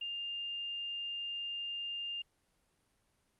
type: tone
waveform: sine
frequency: 2805 Hz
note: F7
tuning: 7 cents sharp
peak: -37 dBFS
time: 0.01-2.22 s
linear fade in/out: 5 ms
effects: pink hiss -75 dBFS RMS until 3.39 s + Opus 32 kbps